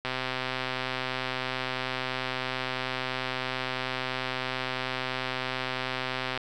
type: click train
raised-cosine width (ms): 0.3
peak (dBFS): -14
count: 817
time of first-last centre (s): 0.05-6.376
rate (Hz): 129
effects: none